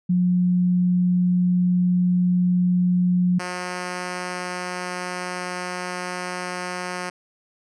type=tone pair in turn; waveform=sine / 5% pulse; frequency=179.4 / 180.19 Hz; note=F3 / F#3; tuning=+47 / -46 cents; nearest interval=unison; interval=7 cents; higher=second; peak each=-16 dBFS; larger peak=neither; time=0.09-3.39 / 3.39-7.1 s; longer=second; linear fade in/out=10 ms; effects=resampled to 22050 Hz